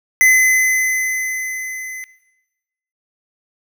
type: tone with level ramp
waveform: square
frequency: 2034 Hz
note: C7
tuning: 50 cents flat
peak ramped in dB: -8 to -28 dBFS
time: 0.21-2.04 s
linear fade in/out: 0 ms
effects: noise-tail reverb RT60 1.0 s tail -17 dB re dry